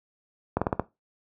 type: slowing click train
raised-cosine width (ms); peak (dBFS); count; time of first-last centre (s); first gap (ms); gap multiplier
1; -9; 5; 0.57-0.796; 46; 1.14
effects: noise-tail reverb RT60 0.2 s tail -17 dB re dry + high-pass 60 Hz 12 dB/octave